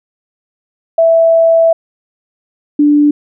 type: tone pair in turn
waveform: sine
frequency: 659.3 / 293.7 Hz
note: E5 / D4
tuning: 0 / 0 cents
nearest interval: octave + major second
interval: 1400 cents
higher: first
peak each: -5 dBFS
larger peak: neither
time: 0.98-1.73 / 2.79-3.11 s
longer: first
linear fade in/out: 5 ms
effects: none